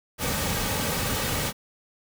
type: noise with comb filter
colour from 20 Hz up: pink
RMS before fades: -27 dBFS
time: 0.18-1.53 s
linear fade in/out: 50 ms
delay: 2.9 ms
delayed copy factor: -0.5
effects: none